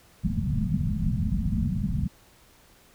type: low-pass noise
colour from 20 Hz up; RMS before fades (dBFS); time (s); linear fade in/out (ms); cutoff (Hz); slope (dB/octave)
white; -26; 0.23-2.08; 20; 230; 96
effects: pink hiss -57 dBFS RMS until 2.94 s